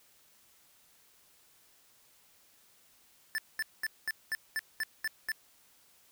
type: tone bursts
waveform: square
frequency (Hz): 1760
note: A6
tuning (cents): 0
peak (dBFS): -31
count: 9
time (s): 3.35-5.318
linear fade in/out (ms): 0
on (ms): 32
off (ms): 210
effects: white hiss -64 dBFS RMS until 6.11 s